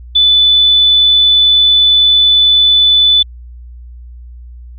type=tone; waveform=sine; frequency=3491 Hz; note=A7; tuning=14 cents flat; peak=-5 dBFS; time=0.15-3.23 s; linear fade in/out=10 ms; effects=added 60 Hz sine -29 dBFS peak until 4.78 s